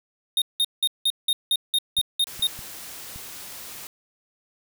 square tone bursts, 3695 Hz, A#7, 16 cents flat, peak -19 dBFS, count 10, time 0.37-2.47 s, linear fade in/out 2 ms, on 48 ms, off 180 ms
clicks, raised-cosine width 5 ms, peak -29 dBFS, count 4, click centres 1.987 / 2.395 / 2.591 / 3.16 s
white noise, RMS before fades -39 dBFS, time 2.27-3.87 s, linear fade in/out 0 ms
effects none

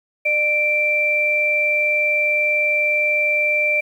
sine tone pair together, 600.3 / 2349 Hz, D5 / D7, +38 / 0 cents, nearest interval 2 octaves, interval 2362 cents, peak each -23 / -16 dBFS, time 0.25-3.81 s, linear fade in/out 10 ms, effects 8-bit

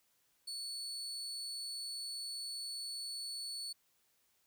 35% pulse tone, 4435 Hz, C#8, in tune, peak -39 dBFS, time 0.47-3.73 s, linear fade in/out 10 ms, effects white hiss -75 dBFS RMS until 4.46 s

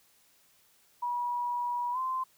sine tone with pitch glide, 968 to 1037.5 Hz, B5 to C6, -35 to -15 cents, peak -29 dBFS, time 1.02-2.24 s, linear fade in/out 10 ms, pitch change +120 cents, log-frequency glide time 1.92-1.98 s, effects white hiss -65 dBFS RMS until 2.37 s

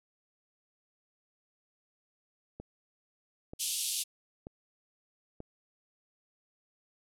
click train, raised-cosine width 2 ms, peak -29 dBFS, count 4, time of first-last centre 2.6-5.404 s, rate 1.07 Hz
white band-pass noise, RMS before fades -34 dBFS, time 3.59-4.04 s, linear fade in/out 20 ms, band 2800 to 12000 Hz, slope 48 dB/octave
effects none

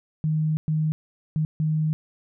sine tone bursts at uneven times, 155.56 Hz, D#3, in tune, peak -20 dBFS, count 4, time 0.24-0.57 / 0.68-0.92 / 1.36-1.45 / 1.6-1.93 s, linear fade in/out 0 ms, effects none

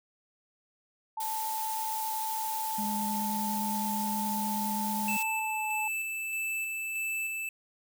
sine tone with pitch glide, 880 to 857.9 Hz, A5 to A5, 0 to -44 cents, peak -32 dBFS, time 1.17-5.88 s, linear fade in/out 5 ms, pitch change -44 cents, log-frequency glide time 5.31-5.7 s
blue noise, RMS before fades -37 dBFS, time 1.2-5.23 s, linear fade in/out 5 ms
triangle tone with vibrato, 207.9 Hz, G#3, 2 cents sharp, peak -31 dBFS, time 2.78-5.17 s, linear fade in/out 5 ms, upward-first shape triangle, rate 9.6 Hz, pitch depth 14 cents each way
square tone with tremolo, 2637 Hz, E7, in tune, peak -31 dBFS, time 5.08-7.49 s, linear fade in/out 2 ms, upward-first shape square, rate 1.6 Hz, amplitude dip 25%
effects none

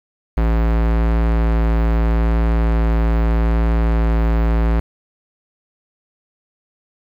square tone, 56.3 Hz, A1, 40 cents sharp, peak -14 dBFS, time 0.37-4.8 s, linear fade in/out 5 ms, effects low-pass 2000 Hz 12 dB/octave + 7-bit

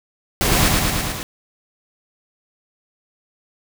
pink noise with echo, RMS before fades -18 dBFS, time 0.41-0.68 s, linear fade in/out 0 ms, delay 110 ms, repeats 5, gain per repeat -2 dB, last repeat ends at 1.23 s, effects none

